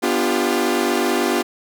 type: chord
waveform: sawtooth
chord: G dominant seventh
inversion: first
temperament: equal with one note detuned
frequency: 246.9 / 293.7 / 349.2 / 398.4 Hz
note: B3 / D4 / F4 / G4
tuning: 0 / 0 / 0 / +28 cents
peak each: -19 / -21 / -17 / -19 dBFS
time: 0.02-1.43 s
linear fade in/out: 20 ms
effects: none